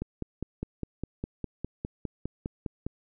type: click train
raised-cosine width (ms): 3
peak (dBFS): -19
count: 15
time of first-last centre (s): 0.02-2.866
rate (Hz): 4.92
effects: none